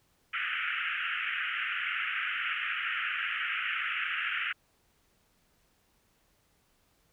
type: band-pass noise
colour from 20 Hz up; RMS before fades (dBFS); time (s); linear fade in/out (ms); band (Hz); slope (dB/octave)
pink; -33; 0.33-4.53; 10; 1300 to 3000; 96
effects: pink hiss -70 dBFS RMS until 7.12 s